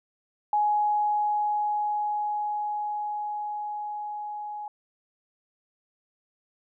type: tone with level ramp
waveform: sine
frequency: 837 Hz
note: G#5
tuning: 13 cents sharp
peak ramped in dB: -20 to -33 dBFS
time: 0.53-4.68 s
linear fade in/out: 2 ms
effects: none